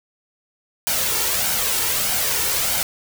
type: noise with flanger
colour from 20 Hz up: white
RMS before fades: -21 dBFS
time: 0.87-2.83 s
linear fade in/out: 0 ms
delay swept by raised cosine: 1.3 to 2.23 ms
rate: 1.6 Hz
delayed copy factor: +0.5
effects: none